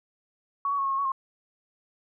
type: tone with pitch steps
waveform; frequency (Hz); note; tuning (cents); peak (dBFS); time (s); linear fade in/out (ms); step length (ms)
sine; 1118 / 1128 / 1099 / 1089 / 1082 / 1119 / 1069; C#6 / C#6 / C#6 / C#6 / C#6 / C#6 / C6; +14 / +30 / -15 / -31 / -42 / +16 / +37; -24; 0.65-1.119; 2; 67
effects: none